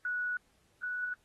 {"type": "tone pair in turn", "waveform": "sine", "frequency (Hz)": [1469, 1475.6], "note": ["F#6", "F#6"], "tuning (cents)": [-13, -5], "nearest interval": "unison", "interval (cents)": 8, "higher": "second", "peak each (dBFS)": [-31, -33], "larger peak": "first", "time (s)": [[0.05, 0.37], [0.83, 1.14]], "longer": "first", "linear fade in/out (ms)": 2, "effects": ["pink hiss -71 dBFS RMS until 1.24 s", "AAC 32 kbps"]}